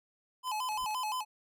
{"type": "tone with vibrato", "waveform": "square", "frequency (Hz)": 932.3, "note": "A#5", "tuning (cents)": 0, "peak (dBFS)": -33, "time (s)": [0.43, 1.25], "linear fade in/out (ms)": 50, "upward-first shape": "square", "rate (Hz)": 5.8, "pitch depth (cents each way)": 150}
{"type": "clicks", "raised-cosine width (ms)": 0.2, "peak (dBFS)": -38, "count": 4, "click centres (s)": [0.475, 0.722, 0.909, 0.942]}
{"type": "noise with exponential growth", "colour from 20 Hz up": "brown", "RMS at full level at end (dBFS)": -49, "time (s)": [0.64, 0.85], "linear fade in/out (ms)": 1, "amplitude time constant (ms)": 44}
{"effects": []}